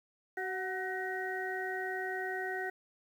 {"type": "harmonic tone with a mistuned harmonic", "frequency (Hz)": 377, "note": "F#4", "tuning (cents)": 32, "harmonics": [1, 2, 4, 5], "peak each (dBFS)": [-39, -40, -41, -39], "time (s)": [0.37, 2.7], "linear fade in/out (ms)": 5, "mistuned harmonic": 2, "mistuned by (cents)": -36, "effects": ["10-bit"]}